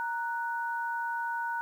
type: tone pair together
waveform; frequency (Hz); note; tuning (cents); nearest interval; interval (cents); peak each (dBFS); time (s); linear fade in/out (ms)
sine; 932.3 / 1480; A#5 / F#6; 0 / 0; minor sixth; 800; -32 / -34; 0-1.61; 0
effects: 10-bit